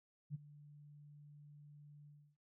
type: tone with ADSR envelope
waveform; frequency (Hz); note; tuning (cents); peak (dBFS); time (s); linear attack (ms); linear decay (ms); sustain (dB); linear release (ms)
sine; 146.83; D3; 0; -38; 0.3-2.37; 46; 20; -18; 300
effects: none